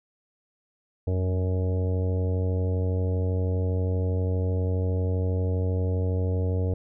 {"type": "harmonic tone with a mistuned harmonic", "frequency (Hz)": 92.5, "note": "F#2", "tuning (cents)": 0, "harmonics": [1, 2, 3, 4, 5, 6, 7, 9], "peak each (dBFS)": [-23, -36, -36, -41, -33, -40, -42, -50], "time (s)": [1.07, 6.74], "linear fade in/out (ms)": 5, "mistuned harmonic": 1, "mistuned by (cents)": -41, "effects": []}